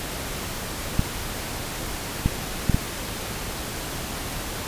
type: clicks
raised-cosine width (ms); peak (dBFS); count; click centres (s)
5; -6; 4; 0.994 / 2.26 / 2.697 / 2.745
effects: pink hiss -31 dBFS RMS until 4.67 s + resampled to 32000 Hz